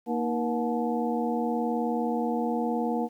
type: tone cluster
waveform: sine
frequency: 234.1 / 313.2 / 478.1 / 723 / 864 Hz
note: A#3 / D#4 / A#4 / F#5 / A5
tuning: +8 / +11 / +44 / -40 / -32 cents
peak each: -28 / -34 / -31 / -33 / -35 dBFS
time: 0.06-3.09 s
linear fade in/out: 50 ms
effects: 10-bit